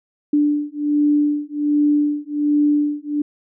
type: beating tone pair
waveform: sine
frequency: 293.7 / 295 Hz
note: D4 / D4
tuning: 0 / +8 cents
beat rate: 1.3 Hz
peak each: -18 dBFS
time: 0.33-3.22 s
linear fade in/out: 5 ms
effects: none